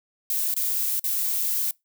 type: noise with dropouts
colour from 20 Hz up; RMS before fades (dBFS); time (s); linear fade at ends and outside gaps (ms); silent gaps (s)
violet; -25; 0.3-1.71; 1; 0.541-0.564 / 0.995-1.041
effects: noise-tail reverb RT60 0.2 s tail -25 dB re dry